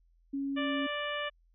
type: tone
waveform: sine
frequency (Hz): 276.5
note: C#4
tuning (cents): -4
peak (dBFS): -31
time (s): 0.33-0.87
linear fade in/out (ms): 10
type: harmonic tone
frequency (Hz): 587.3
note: D5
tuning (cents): 0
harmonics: 1 / 2 / 3 / 4 / 5 / 6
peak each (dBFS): -37 / -39 / -38 / -42 / -40 / -48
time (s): 0.56-1.3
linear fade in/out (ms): 20
effects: added 42 Hz sine -63 dBFS peak until 1.54 s